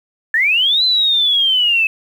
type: linear two-way sweep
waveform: sine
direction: up then down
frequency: 1721 to 4071 to 2580 Hz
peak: -11 dBFS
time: 0.34-1.87 s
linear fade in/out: 2 ms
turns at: 0.84 s
effects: 7-bit